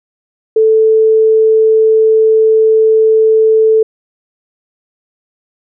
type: tone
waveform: sine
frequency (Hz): 440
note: A4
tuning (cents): 0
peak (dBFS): -5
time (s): 0.56-3.83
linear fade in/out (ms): 5
effects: none